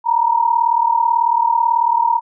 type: tone pair together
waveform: sine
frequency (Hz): 919.8 / 958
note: A#5 / A#5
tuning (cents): -23 / +47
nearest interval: minor second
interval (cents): 70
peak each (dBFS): -15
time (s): 0.04-2.21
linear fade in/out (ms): 50
effects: none